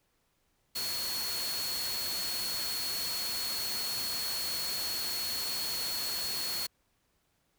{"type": "tone in noise", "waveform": "sine", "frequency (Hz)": 4346, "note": "C#8", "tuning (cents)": -35, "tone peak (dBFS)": -34, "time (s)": [0.75, 6.67], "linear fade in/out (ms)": 10, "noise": "white", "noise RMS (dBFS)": -37, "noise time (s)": [0.75, 6.67], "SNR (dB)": 0, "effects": ["pink hiss -74 dBFS RMS until 7.58 s"]}